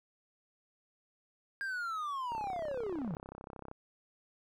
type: linear sweep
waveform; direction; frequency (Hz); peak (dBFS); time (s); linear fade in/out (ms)
triangle; down; 1621 to 139.7; -33; 1.61-3.15; 0
type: click train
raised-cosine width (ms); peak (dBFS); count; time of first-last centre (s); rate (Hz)
1; -31; 47; 2.32-3.714; 33
effects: none